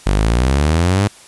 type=exponential sweep; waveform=sawtooth; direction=up; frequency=46.92 to 105 Hz; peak=-8 dBFS; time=0.06-1.08 s; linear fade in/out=10 ms; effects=white hiss -42 dBFS RMS until 1.27 s + resampled to 24000 Hz